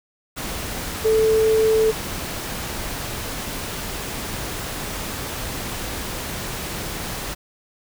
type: tone in noise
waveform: sine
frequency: 440 Hz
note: A4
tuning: in tune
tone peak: -14 dBFS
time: 1.04-1.92 s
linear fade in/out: 20 ms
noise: pink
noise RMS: -29 dBFS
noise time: 0.36-7.35 s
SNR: +12 dB
effects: none